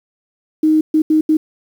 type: tone bursts at uneven times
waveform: sine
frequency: 311.5 Hz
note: D#4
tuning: 2 cents sharp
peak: -9 dBFS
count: 4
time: 0.63-0.81 / 0.94-1.02 / 1.1-1.21 / 1.29-1.37 s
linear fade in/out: 5 ms
effects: 7-bit